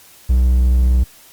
triangle tone with vibrato, 62.4 Hz, B1, 19 cents sharp, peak -8 dBFS, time 0.29-1.04 s, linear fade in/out 10 ms, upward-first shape sine, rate 14 Hz, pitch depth 13 cents each way, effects white hiss -45 dBFS RMS until 1.32 s + Opus 48 kbps

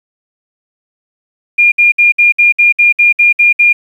sine tone bursts, 2413 Hz, D7, 46 cents sharp, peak -4 dBFS, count 11, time 1.58-3.73 s, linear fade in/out 10 ms, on 140 ms, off 61 ms, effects 7-bit

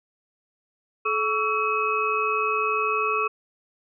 sine tone cluster, 430.8 / 1128 / 1324 / 2556 Hz, A4 / C#6 / E6 / D#7, -37 / +30 / +7 / +46 cents, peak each -28 / -25 / -28 / -27 dBFS, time 1.05-3.28 s, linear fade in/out 10 ms, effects none

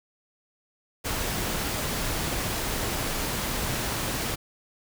pink noise, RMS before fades -29 dBFS, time 1.04-4.36 s, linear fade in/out 20 ms, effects none

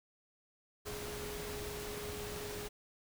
sine tone in noise, 416 Hz, G#4, 3 cents sharp, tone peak -44 dBFS, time 0.85-2.69 s, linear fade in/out 20 ms, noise pink, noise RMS -44 dBFS, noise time 0.85-2.69 s, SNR -3 dB, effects none

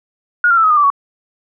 sine tone with pitch steps, 1438 / 1379.4 / 1323.2 / 1269.3 / 1217.6 / 1168 / 1120.4 Hz, F#6 / F6 / E6 / D#6 / D#6 / D6 / C#6, -50 / -22 / +6 / +34 / -38 / -10 / +18 cents, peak -8 dBFS, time 0.44-0.902 s, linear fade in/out 2 ms, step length 66 ms, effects none

